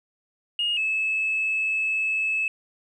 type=tone pair in turn; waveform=sine; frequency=2857 / 2602 Hz; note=F7 / E7; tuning=+39 / -23 cents; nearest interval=major second; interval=162 cents; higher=first; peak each=-21 dBFS; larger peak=neither; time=0.59-0.77 / 0.77-2.48 s; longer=second; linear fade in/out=2 ms; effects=tanh soft clip ceiling -17 dBFS